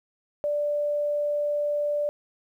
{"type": "tone", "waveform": "sine", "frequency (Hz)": 587.3, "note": "D5", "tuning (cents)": 0, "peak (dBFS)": -23, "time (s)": [0.44, 2.09], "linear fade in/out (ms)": 0, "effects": ["10-bit"]}